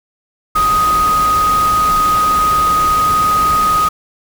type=tone in noise; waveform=sine; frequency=1249 Hz; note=D#6; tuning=6 cents sharp; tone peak=-10 dBFS; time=0.55-3.89 s; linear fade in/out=10 ms; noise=pink; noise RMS=-23 dBFS; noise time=0.55-3.89 s; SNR=+10 dB; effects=none